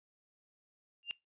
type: tone with exponential growth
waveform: sine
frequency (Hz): 2794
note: F7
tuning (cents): 0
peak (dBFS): -30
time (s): 1.03-1.11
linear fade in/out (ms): 0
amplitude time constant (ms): 17
effects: noise-tail reverb RT60 0.2 s tail -22 dB re dry + resampled to 8000 Hz